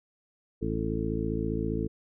harmonic tone, 55 Hz, A1, in tune, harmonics 1 / 2 / 3 / 4 / 5 / 6 / 8, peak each -35 / -35 / -35 / -35 / -35 / -35 / -35 dBFS, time 0.61-1.88 s, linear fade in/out 20 ms, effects none

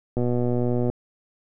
click train, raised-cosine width 2 ms, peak -12 dBFS, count 90, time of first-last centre 0.17-0.9 s, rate 122 Hz, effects none

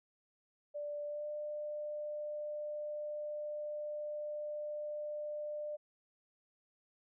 sine tone with pitch glide, 587.3 to 597.6 Hz, D5 to D5, 0 to +30 cents, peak -38 dBFS, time 0.74-5.77 s, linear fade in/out 20 ms, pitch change +30 cents, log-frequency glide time 1.05-1.28 s, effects none

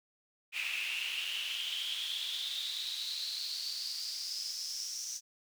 brown noise with high-pass filter sweep, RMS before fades -38 dBFS, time 0.52-5.21 s, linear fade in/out 50 ms, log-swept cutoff 2500 to 5900 Hz, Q 8.5, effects none

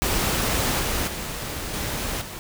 pink noise with level steps, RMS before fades -23 / -25 / -31 / -28 / -36 dBFS, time 0.02-2.39 s, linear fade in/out 0 ms, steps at 0.79 / 1.07 / 1.73 / 2.21 s, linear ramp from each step 10 ms, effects none

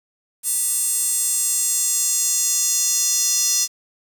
square tone with high-pass filter sweep, 392 Hz, G4, in tune, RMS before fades -20 dBFS, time 0.43-3.68 s, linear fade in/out 50 ms, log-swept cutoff 8900 to 5900 Hz, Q 3.6, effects 7-bit

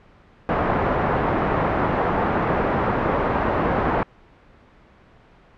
white low-pass noise, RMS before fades -21 dBFS, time 0.49-4.03 s, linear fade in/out 0 ms, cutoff 1000 Hz, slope 12 dB/octave, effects pink hiss -51 dBFS RMS until 5.57 s + low-pass 2000 Hz 12 dB/octave

